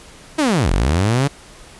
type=linear two-way sweep; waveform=sawtooth; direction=down then up; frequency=327.5 to 38 to 146 Hz; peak=-10 dBFS; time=0.38-1.28 s; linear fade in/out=10 ms; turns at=0.71 s; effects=pink hiss -42 dBFS RMS until 1.79 s + resampled to 24000 Hz